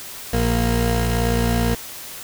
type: tone pair together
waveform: 20% pulse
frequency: 58.54 / 233.1 Hz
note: A#1 / A#3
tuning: +8 / 0 cents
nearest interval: 2 octaves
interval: 2392 cents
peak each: -14 / -17 dBFS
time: 0.33-1.75 s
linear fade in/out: 5 ms
effects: white hiss -35 dBFS RMS until 2.23 s